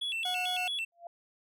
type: tone with vibrato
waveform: triangle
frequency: 3010 Hz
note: F#7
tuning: 29 cents sharp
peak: -30 dBFS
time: 0.01-0.85 s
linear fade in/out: 10 ms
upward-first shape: square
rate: 4.5 Hz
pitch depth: 200 cents each way
type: tone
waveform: 40% pulse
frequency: 729 Hz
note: F#5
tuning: 26 cents flat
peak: -33 dBFS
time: 0.25-0.68 s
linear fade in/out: 5 ms
type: tone with exponential growth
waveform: sine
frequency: 687 Hz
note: F5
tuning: 29 cents flat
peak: -37 dBFS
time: 0.92-1.07 s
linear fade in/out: 2 ms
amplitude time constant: 31 ms
effects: none